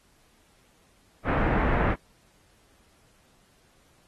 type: low-pass noise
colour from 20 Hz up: pink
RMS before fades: -24 dBFS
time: 1.24-1.96 s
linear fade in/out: 50 ms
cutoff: 1900 Hz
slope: 24 dB/octave
effects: pink hiss -63 dBFS RMS until 4.07 s + AAC 32 kbps